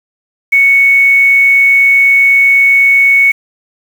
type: tone with quantisation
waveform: sine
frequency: 2218 Hz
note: C#7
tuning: in tune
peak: -4 dBFS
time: 0.52-3.32 s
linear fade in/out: 10 ms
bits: 5
effects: none